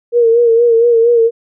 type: tone with vibrato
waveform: sine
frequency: 466.2 Hz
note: A#4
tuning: in tune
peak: -6 dBFS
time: 0.12-1.31 s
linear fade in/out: 50 ms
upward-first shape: sine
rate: 4.3 Hz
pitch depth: 50 cents each way
effects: none